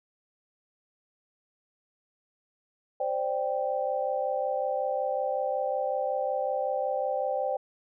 sine chord, C suspended second, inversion none, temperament just, 523.3 / 588.7 / 784.9 Hz, C5 / D5 / G5, 0 / +4 / +2 cents, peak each -30 / -31 / -31 dBFS, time 3-7.57 s, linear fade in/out 5 ms, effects none

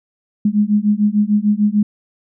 sine beating tone pair, 205.2 / 211.9 Hz, G#3 / G#3, -21 / +35 cents, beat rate 6.7 Hz, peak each -15 dBFS, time 0.45-1.83 s, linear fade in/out 5 ms, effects none

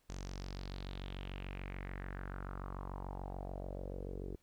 sawtooth tone with low-pass filter sweep, 46.87 Hz, F#1, 23 cents sharp, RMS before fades -44 dBFS, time 0.09-4.36 s, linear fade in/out 10 ms, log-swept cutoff 6600 to 390 Hz, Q 3.9, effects pink hiss -75 dBFS RMS until 4.42 s

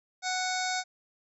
harmonic tone, 740 Hz, F#5, in tune, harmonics 1 / 2 / 3 / 5 / 6 / 7 / 8 / 9 / 10, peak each -32 / -35 / -37 / -39 / -40 / -40 / -41 / -42 / -42 dBFS, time 0.22-0.84 s, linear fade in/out 50 ms, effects none

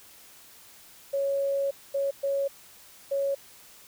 sine tone bursts at uneven times, 554.4 Hz, C#5, in tune, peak -24 dBFS, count 4, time 1.13-1.71 / 1.94-2.11 / 2.23-2.48 / 3.11-3.35 s, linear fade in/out 10 ms, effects white hiss -52 dBFS RMS until 3.87 s

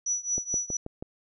sine tone with tremolo, 5900 Hz, F#8, 6 cents flat, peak -23 dBFS, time 0.06-0.77 s, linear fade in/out 5 ms, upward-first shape triangle, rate 4.5 Hz, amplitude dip 95%
click train, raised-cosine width 2 ms, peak -22 dBFS, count 5, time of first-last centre 0.38-1.025 s, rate 6.2 Hz
effects none

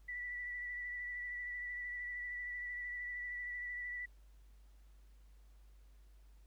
sine tone with vibrato, 1961 Hz, B6, 13 cents flat, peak -40 dBFS, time 0.08-4.06 s, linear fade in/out 10 ms, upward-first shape triangle, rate 13 Hz, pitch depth 24 cents each way, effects added 50 Hz sine -58 dBFS peak until 6.46 s + pink hiss -75 dBFS RMS until 6.46 s

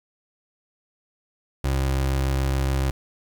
30% pulse tone, 67 Hz, C2, 42 cents sharp, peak -18 dBFS, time 1.64-2.91 s, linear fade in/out 5 ms, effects 9-bit

